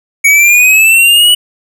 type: linear sweep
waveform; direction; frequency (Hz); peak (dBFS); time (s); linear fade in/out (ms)
square; up; 2232 to 2960; -4; 0.24-1.35; 10
effects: none